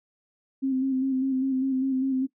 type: tone with vibrato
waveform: sine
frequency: 264.1 Hz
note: C4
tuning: 16 cents sharp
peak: -22 dBFS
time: 0.62-2.27 s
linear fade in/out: 20 ms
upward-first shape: square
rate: 5 Hz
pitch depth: 27 cents each way
effects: noise-tail reverb RT60 0.1 s tail -17 dB re dry